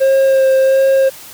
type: tone with vibrato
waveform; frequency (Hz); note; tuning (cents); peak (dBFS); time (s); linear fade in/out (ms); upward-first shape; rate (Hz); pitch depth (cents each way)
triangle; 534; C5; +35; -6; 0-1.1; 20; sine; 1.4; 14
effects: white hiss -35 dBFS RMS until 1.33 s